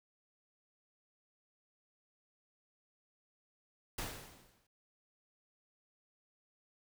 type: noise with exponential decay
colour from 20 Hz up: pink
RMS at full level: -38 dBFS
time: 3.98-4.67 s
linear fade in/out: 5 ms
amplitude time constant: 150 ms
effects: none